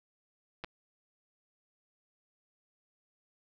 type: clicks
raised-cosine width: 0.3 ms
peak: -23 / -24 dBFS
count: 2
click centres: 0.639 / 0.645 s
effects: low-pass 5000 Hz 12 dB/octave